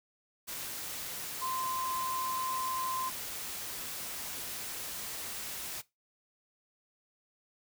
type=tone in noise; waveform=sine; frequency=1037 Hz; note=C6; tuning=16 cents flat; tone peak=-33 dBFS; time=1.41-3.1 s; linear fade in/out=20 ms; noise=white; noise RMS=-40 dBFS; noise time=0.47-5.82 s; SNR=+4 dB; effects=noise-tail reverb RT60 0.2 s tail -19 dB re dry